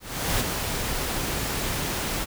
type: noise with ADSR envelope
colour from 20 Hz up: pink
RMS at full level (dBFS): -23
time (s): 0-2.26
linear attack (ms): 400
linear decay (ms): 19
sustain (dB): -5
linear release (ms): 34
effects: none